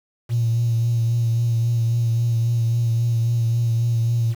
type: tone with vibrato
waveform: triangle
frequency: 116.4 Hz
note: A#2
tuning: 2 cents flat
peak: -13 dBFS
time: 0.29-4.35 s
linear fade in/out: 50 ms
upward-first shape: triangle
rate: 3.7 Hz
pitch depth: 34 cents each way
effects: tanh soft clip ceiling -14 dBFS + 7-bit